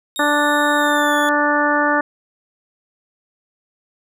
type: tone with pitch glide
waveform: sawtooth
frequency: 3729 to 3439 Hz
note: A#7 to A7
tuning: 0 to -40 cents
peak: -24 dBFS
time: 0.16-1.29 s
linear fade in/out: 0 ms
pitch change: -140 cents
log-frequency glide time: 0.77-1.16 s
type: harmonic tone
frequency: 293.7 Hz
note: D4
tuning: in tune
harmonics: 1 / 2 / 3 / 4 / 5 / 6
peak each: -21 / -21 / -21 / -21 / -21 / -21 dBFS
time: 0.19-2.01 s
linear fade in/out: 5 ms
effects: none